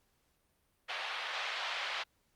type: band-pass noise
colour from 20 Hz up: white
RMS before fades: -38 dBFS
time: 0.88-2.04 s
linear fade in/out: 20 ms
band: 630 to 3600 Hz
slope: 24 dB/octave
effects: pink hiss -75 dBFS RMS until 2.35 s + Opus 48 kbps